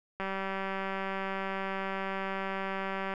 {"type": "click train", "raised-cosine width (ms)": 0.5, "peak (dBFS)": -20, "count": 568, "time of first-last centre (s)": [0.2, 3.138], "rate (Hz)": 193, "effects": []}